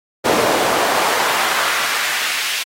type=noise with high-pass filter sweep; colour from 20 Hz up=brown; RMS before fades=-18 dBFS; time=0.24-2.64 s; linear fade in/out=20 ms; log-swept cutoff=440 to 2700 Hz; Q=1.1; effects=AAC 48 kbps